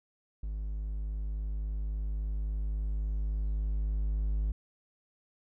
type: tone with level ramp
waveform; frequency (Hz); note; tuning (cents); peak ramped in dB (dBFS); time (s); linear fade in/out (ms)
triangle; 51.8; G#1; -4; -31 to -25; 0.43-4.52; 5
effects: none